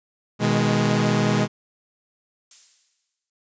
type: chord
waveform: sawtooth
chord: G# minor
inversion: first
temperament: equal with one note detuned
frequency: 123.47 / 157.83 / 207.7 Hz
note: B2 / D#3 / G#3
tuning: 0 / +25 / 0 cents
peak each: -19 / -20 / -17 dBFS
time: 0.39-1.48 s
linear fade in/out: 50 ms
type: noise with exponential decay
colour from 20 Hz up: violet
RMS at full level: -36 dBFS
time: 2.51-3.3 s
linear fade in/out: 2 ms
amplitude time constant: 170 ms
effects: resampled to 16000 Hz